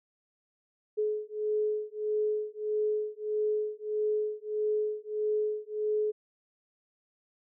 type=beating tone pair; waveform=sine; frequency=424.6 / 426.2 Hz; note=G#4 / G#4; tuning=+38 / +45 cents; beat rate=1.6 Hz; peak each=-31 dBFS; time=0.97-6.12 s; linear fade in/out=20 ms; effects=none